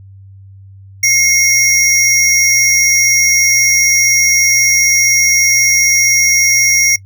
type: tone pair together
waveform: square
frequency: 2151 / 5667 Hz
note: C7 / F8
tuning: +47 / +24 cents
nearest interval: octave + perfect fourth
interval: 1677 cents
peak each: -12 dBFS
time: 1.03-6.96 s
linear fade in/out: 5 ms
effects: noise-tail reverb RT60 0.1 s tail -21 dB re dry + added 97 Hz sine -34 dBFS peak until 7.05 s